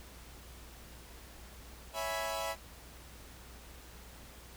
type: chord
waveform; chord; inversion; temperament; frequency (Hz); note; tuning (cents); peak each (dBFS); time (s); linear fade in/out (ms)
sawtooth; C# minor seventh; none; equal; 554.4 / 659.3 / 830.6 / 987.8; C#5 / E5 / G#5 / B5; 0 / 0 / 0 / 0; -38 / -34 / -38 / -37; 1.93-2.56; 50
effects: added 60 Hz sine -53 dBFS peak until 4.56 s + pink hiss -54 dBFS RMS until 4.56 s